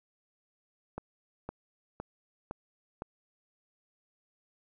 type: click train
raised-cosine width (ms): 1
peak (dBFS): -23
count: 5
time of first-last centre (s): 0.98-3.021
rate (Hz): 1.96
effects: none